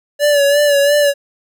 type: tone with vibrato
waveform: square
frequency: 575 Hz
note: D5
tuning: 37 cents flat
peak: -10 dBFS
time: 0.19-1.14 s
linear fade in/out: 50 ms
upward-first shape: sine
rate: 2.9 Hz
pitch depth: 43 cents each way
effects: none